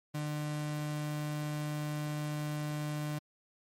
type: tone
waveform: 35% pulse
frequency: 150 Hz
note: D3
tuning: 37 cents sharp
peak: -32 dBFS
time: 0.14-3.19 s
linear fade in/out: 10 ms
effects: MP3 64 kbps